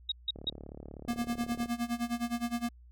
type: tone bursts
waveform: sine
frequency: 3782 Hz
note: A#7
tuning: 24 cents sharp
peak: -28 dBFS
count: 3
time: 0.09-0.497 s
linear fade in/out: 5 ms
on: 29 ms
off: 160 ms
type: click train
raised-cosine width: 2 ms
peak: -31 dBFS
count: 48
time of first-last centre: 0.36-1.658 s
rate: 36.2 Hz
type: tone with tremolo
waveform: square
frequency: 237.2 Hz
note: A#3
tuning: 30 cents sharp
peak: -29 dBFS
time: 1.08-2.69 s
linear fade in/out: 5 ms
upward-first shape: sine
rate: 9.7 Hz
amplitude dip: 90%
effects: added 60 Hz sine -52 dBFS peak until 2.91 s